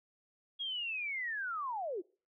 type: linear sweep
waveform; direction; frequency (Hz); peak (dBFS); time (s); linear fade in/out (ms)
sine; down; 3318 to 318.3; -35; 0.59-2.02; 20
effects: noise-tail reverb RT60 0.4 s tail -24 dB re dry